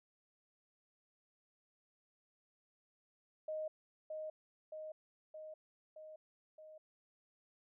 sine tone with echo, 622.3 Hz, D#5, in tune, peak -38 dBFS, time 3.48-3.68 s, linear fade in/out 5 ms, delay 620 ms, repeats 5, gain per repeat -3 dB, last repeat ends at 6.78 s, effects none

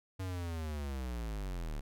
square linear sweep, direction down, 95.6 to 34.76 Hz, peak -37 dBFS, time 0.19-1.81 s, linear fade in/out 10 ms, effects none

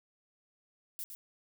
violet noise with echo, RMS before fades -40 dBFS, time 0.99-1.04 s, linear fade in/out 0 ms, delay 110 ms, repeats 1, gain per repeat -6 dB, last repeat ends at 1.15 s, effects none

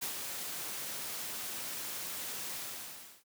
white noise with ADSR envelope, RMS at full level -36 dBFS, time 0.01-3.24 s, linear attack 19 ms, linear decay 98 ms, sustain -4 dB, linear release 690 ms, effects high-pass 100 Hz 12 dB/octave

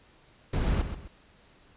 brown noise with echo, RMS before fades -26 dBFS, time 0.53-0.82 s, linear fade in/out 5 ms, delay 130 ms, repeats 2, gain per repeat -9 dB, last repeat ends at 1.08 s, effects pink hiss -59 dBFS RMS until 1.76 s + resampled to 8000 Hz

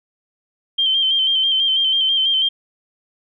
sine tone with vibrato, 3136 Hz, G7, in tune, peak -14 dBFS, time 0.78-2.49 s, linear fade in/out 10 ms, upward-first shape square, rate 6.1 Hz, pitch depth 32 cents each way, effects none

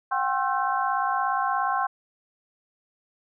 sine tone cluster, 734 / 791 / 1068 / 1335 / 1540 Hz, F#5 / G5 / C6 / E6 / G6, -14 / +15 / +35 / +22 / -31 cents, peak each -31 / -27 / -26 / -32 / -32 dBFS, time 0.11-1.87 s, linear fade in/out 10 ms, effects none

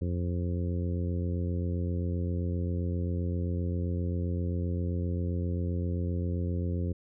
harmonic tone, 87.6 Hz, F2, 6 cents sharp, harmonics 1 / 2 / 3 / 4 / 5 / 6, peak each -29 / -35 / -39 / -41 / -43 / -45 dBFS, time 0.01-6.93 s, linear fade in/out 10 ms, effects none

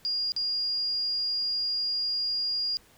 sine tone with dropouts, 4836 Hz, D8, 50 cents sharp, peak -26 dBFS, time 0.05-2.77 s, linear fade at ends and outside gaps 0 ms, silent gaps 0.32-0.364 s, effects pink hiss -58 dBFS RMS until 2.97 s

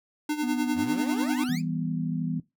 square tone with tremolo, 300 Hz, D4, 37 cents sharp, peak -24 dBFS, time 0.29-1.44 s, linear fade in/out 5 ms, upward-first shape sine, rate 10 Hz, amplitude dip 70%
triangle tone with pitch glide, 246.1 to 250.1 Hz, B3 to B3, -6 to +22 cents, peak -25 dBFS, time 0.42-1.57 s, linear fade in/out 20 ms, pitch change +28 cents, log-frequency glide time 0.72-1.36 s
20% pulse exponential sweep, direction up, 73.42 to 2637 Hz, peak -31 dBFS, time 0.74-1.62 s, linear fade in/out 50 ms
sine chord, E minor, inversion none, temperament just, 164.81 / 197.78 / 247.2 Hz, E3 / G3 / B3, 0 / +16 / +2 cents, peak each -29 / -35 / -31 dBFS, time 1.49-2.4 s, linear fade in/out 5 ms
effects noise-tail reverb RT60 0.2 s tail -17 dB re dry

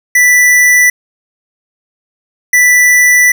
square tone pair in turn, 1975.5 / 1975.5 Hz, B6 / B6, 0 / 0 cents, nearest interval unison, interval 0 cents, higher neither, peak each -5 dBFS, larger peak neither, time 0.15-0.9 / 2.53-3.32 s, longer second, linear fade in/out 5 ms, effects none

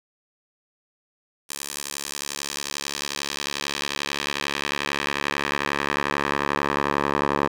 10% pulse tone with band-pass filter sweep, 71.2 Hz, C#2, 47 cents sharp, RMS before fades -27 dBFS, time 1.49-7.48 s, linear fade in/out 10 ms, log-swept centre 9200 to 930 Hz, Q 0.99, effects none

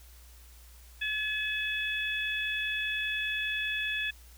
harmonic tone, 855 Hz, A5, 50 cents flat, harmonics 2 / 3 / 4, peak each -33 / -33 / -36 dBFS, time 1.01-4.11 s, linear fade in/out 10 ms, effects added 60 Hz sine -51 dBFS peak until 4.37 s + white hiss -58 dBFS RMS until 4.37 s

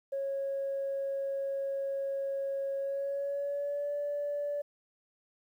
sine tone with pitch glide, 549 to 579.3 Hz, C#5 to D5, -17 to -24 cents, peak -30 dBFS, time 0.12-4.62 s, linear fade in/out 10 ms, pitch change +93 cents, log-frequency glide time 2.78-3.93 s, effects tanh soft clip ceiling -27 dBFS + 11-bit

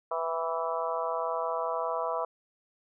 harmonic tone with a mistuned harmonic, 164.81 Hz, E3, in tune, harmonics 3 / 4 / 5 / 6 / 7 / 8, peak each -35 / -33 / -40 / -34 / -36 / -40 dBFS, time 0.11-2.25 s, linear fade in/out 5 ms, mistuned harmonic 5, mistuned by -39 cents, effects none

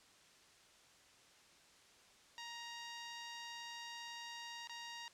10% pulse tone with dropouts, 938 Hz, A#5, 11 cents sharp, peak -38 dBFS, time 2.38-5.08 s, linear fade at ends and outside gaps 0 ms, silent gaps 4.673-4.695 s, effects white hiss -65 dBFS RMS until 5.13 s + low-pass 7000 Hz 12 dB/octave

